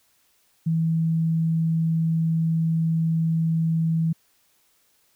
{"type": "tone", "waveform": "sine", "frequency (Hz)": 162.8, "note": "E3", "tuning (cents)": -21, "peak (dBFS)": -19, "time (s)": [0.66, 4.13], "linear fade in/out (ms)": 10, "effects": ["white hiss -64 dBFS RMS until 5.15 s"]}